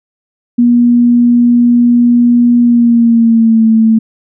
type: tone with pitch glide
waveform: sine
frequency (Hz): 240.2 to 222.8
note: B3 to A3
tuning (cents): -48 to +22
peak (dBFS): -4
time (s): 0.58-3.99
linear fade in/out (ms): 10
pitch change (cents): -130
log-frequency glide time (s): 2.6-3.66
effects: none